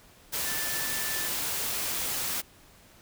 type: tone in noise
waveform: sine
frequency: 1760 Hz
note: A6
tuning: in tune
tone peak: -37 dBFS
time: 0.45-1.29 s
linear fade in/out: 20 ms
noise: white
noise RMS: -31 dBFS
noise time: 0.32-2.42 s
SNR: -9 dB
effects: pink hiss -56 dBFS RMS until 3.01 s